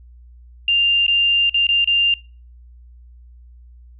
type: tone with dropouts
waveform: sine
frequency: 2794 Hz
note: F7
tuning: in tune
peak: -13 dBFS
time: 0.68-2.14 s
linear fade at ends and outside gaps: 2 ms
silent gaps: 1.066-1.08 / 1.496-1.543 / 1.669-1.689 / 1.845-1.874 s
effects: noise-tail reverb RT60 0.4 s tail -25 dB re dry + added 60 Hz sine -41 dBFS peak until 3.99 s